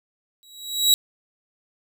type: tone with exponential growth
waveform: sawtooth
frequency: 3876 Hz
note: B7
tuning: 33 cents flat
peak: -8 dBFS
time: 0.43-0.94 s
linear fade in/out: 0 ms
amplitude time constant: 110 ms
effects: none